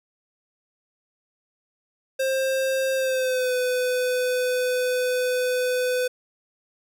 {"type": "tone with pitch glide", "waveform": "square", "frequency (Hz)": [530, 501.7], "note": ["C5", "B4"], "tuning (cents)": [22, 27], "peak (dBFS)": -22, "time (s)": [2.19, 6.08], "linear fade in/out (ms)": 10, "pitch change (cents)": -95, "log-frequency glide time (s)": [2.95, 3.54], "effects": []}